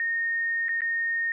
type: tone with dropouts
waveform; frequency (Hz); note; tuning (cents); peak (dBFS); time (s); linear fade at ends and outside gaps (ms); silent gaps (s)
sine; 1844; A#6; -19; -24; 0-1.32; 1; 0.684-0.691 / 0.807-0.818
effects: none